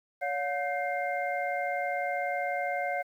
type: tone cluster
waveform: sine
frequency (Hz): 565 / 717 / 1545 / 2111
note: C#5 / F5 / G6 / C7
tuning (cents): +33 / +45 / -26 / +15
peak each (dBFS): -34 / -31 / -38 / -36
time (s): 0.21-3.03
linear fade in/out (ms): 20
effects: 10-bit